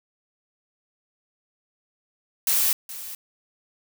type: noise with echo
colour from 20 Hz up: blue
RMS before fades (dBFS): -21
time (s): 2.47-2.73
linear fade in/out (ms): 2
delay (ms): 420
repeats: 1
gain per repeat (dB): -15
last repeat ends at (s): 3.15
effects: none